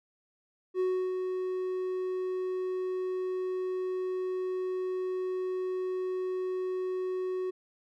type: tone with ADSR envelope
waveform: triangle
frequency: 370 Hz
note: F#4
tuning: in tune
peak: -23 dBFS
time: 0.74-7.51 s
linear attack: 58 ms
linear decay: 320 ms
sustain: -5 dB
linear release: 14 ms
effects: none